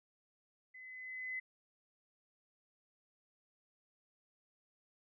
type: tone with level ramp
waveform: sine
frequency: 2026 Hz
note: B6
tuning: 44 cents sharp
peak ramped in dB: -51 to -37 dBFS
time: 0.74-1.4 s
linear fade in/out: 10 ms
effects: none